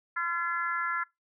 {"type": "harmonic tone", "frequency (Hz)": 341.6, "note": "F4", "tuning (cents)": -38, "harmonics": [3, 4, 5, 6], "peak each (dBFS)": [-37, -30, -32, -39], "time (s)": [0.16, 1.04], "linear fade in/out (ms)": 10, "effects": ["noise-tail reverb RT60 0.2 s tail -25 dB re dry"]}